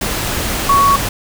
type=tone in noise; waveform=sine; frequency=1118 Hz; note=C#6; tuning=14 cents sharp; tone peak=-8 dBFS; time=0.69-0.96 s; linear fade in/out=5 ms; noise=pink; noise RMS=-19 dBFS; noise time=0.01-1.09 s; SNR=+8 dB; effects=none